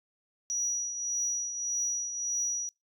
sine tone with tremolo, 5820 Hz, F#8, 29 cents flat, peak -25 dBFS, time 0.5-2.69 s, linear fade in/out 0 ms, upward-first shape triangle, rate 1.7 Hz, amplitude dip 65%, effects noise-tail reverb RT60 0.2 s tail -26 dB re dry + tanh soft clip ceiling -24 dBFS

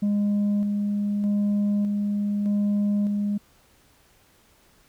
sine tone with tremolo, 204.9 Hz, G#3, 23 cents flat, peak -17 dBFS, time 0.02-3.38 s, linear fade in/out 10 ms, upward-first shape square, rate 0.82 Hz, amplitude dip 35%, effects tanh soft clip ceiling -19 dBFS + pink hiss -59 dBFS RMS until 4.88 s

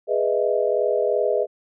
sine chord, E major seventh, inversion first, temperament equal with one note detuned, 415.3 / 493.9 / 616.5 / 659.3 Hz, G#4 / B4 / D#5 / E5, 0 / 0 / -16 / 0 cents, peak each -23 / -23 / -23 / -27 dBFS, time 0.07-1.47 s, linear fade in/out 50 ms, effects none

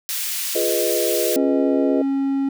white high-pass noise, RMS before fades -25 dBFS, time 0.09-1.36 s, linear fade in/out 0 ms, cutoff 2100 Hz, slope 12 dB/octave
sine chord, F half-diminished seventh, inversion none, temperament equal with one note detuned, 349.2 / 418.7 / 493.9 / 622.3 Hz, F4 / Ab4 / Cb5 / Eb5, 0 / +14 / 0 / 0 cents, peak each -24 dBFS, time 0.55-2.02 s, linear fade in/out 5 ms
triangle tone, 273.6 Hz, C#4, 23 cents flat, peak -16 dBFS, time 1.36-2.49 s, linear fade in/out 5 ms
effects none

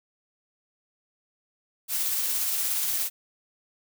blue noise with tremolo, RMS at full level -26 dBFS, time 1.88-3.1 s, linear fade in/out 50 ms, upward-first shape sine, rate 17 Hz, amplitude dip 25%, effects none

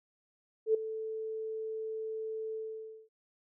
sine tone with ADSR envelope, 440 Hz, A4, in tune, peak -21 dBFS, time 0.66-3.09 s, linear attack 85 ms, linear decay 6 ms, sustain -14 dB, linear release 550 ms, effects none

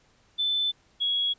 sine tone pair in turn, 3520 / 3332 Hz, A7 / G#7, 0 / +5 cents, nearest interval minor second, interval 95 cents, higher first, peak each -23 dBFS, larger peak neither, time 0.38-0.72 / 1-1.34 s, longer neither, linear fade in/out 20 ms, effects pink hiss -63 dBFS RMS until 1.38 s + resampled to 16000 Hz

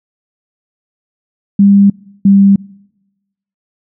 sine tone pair in turn, 199.7 / 197.63 Hz, G3 / G3, +32 / +14 cents, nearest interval unison, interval 18 cents, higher first, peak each -3 dBFS, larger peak neither, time 1.59-1.9 / 2.25-2.56 s, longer neither, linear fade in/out 5 ms, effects noise-tail reverb RT60 1.0 s tail -25 dB re dry

